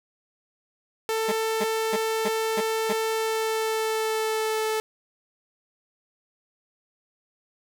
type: tone with pitch glide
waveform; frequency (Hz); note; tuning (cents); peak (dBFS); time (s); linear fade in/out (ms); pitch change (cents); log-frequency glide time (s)
sawtooth; 444.1 to 437; A4 to A4; +16 to -12; -20; 1.09-4.8; 0; -28; 3.11-4.67
type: tone bursts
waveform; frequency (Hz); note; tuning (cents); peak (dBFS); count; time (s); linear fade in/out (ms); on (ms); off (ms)
15% pulse; 206.7; G#3; -8; -19; 6; 1.28-2.932; 10; 42; 280
effects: none